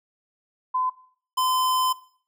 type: tone pair in turn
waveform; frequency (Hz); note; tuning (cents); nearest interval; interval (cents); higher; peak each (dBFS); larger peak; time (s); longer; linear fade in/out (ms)
sine / square; 1019 / 1024.4; C6 / C6; -46 / -37; unison; 9; second; -21; neither; 0.74-0.9 / 1.37-1.93; second; 10
effects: noise-tail reverb RT60 0.5 s tail -18 dB re dry